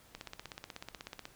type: click train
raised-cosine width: 0.2 ms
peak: -25 dBFS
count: 19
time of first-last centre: 0.15-1.254 s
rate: 16.3 Hz
effects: pink hiss -61 dBFS RMS until 1.35 s